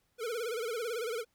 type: tone with vibrato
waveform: square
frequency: 461.5 Hz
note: A#4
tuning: 17 cents flat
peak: -34 dBFS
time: 0.18-1.25 s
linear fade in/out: 50 ms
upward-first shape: sine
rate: 18 Hz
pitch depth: 120 cents each way
effects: pink hiss -75 dBFS RMS until 1.34 s